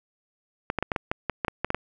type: clicks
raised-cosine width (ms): 0.5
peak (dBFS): -10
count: 12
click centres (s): 0.701 / 0.787 / 0.826 / 0.918 / 0.962 / 1.115 / 1.297 / 1.448 / 1.482 / 1.646 / 1.704 / 1.746
effects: none